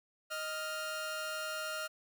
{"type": "tone pair together", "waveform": "sawtooth", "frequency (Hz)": [624, 1400.8], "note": ["D#5", "F6"], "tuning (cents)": [5, 5], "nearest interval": "octave + major second", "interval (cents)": 1400, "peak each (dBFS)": [-37, -35], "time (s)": [0.3, 1.88], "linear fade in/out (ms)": 20, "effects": []}